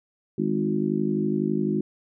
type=harmonic tone with a mistuned harmonic; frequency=51.91 Hz; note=G#1; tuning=in tune; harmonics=3 / 4 / 5 / 6 / 7; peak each=-30 / -26 / -31 / -28 / -28 dBFS; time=0.38-1.81 s; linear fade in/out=5 ms; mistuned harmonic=3; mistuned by=+20 cents; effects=none